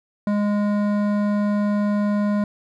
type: tone with hard clipping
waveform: sine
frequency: 206.3 Hz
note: G#3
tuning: 11 cents flat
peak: -20 dBFS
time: 0.27-2.44 s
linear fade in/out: 2 ms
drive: 13 dB
effects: none